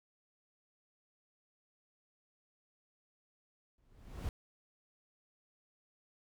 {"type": "noise with exponential growth", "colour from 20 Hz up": "brown", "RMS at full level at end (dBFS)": -35, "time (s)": [3.78, 4.29], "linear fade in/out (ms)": 1, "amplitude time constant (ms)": 110, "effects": []}